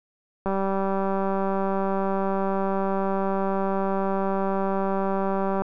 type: click train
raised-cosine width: 1 ms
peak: -13 dBFS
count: 1002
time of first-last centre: 0.46-5.62 s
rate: 194 Hz
effects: none